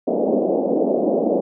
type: band-pass noise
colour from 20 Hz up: white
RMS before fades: -19 dBFS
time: 0.07-1.41 s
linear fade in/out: 10 ms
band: 200 to 650 Hz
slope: 48 dB/octave
effects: none